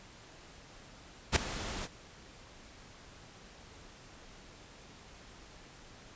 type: noise with ADSR envelope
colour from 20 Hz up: pink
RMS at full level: -22 dBFS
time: 1.32-1.88 s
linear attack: 42 ms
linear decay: 4 ms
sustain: -17 dB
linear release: 38 ms
effects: pink hiss -54 dBFS RMS until 6.15 s + resampled to 16000 Hz